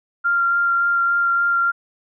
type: tone with vibrato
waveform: sine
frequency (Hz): 1388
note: F6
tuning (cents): -11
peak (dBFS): -15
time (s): 0.24-1.72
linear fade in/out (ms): 20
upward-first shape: sine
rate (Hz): 3.5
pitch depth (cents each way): 10
effects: none